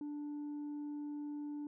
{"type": "tone", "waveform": "sine", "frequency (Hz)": 293.7, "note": "D4", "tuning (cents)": 0, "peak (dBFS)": -37, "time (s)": [0.01, 1.67], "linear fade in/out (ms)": 2, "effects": ["tanh soft clip ceiling -39 dBFS"]}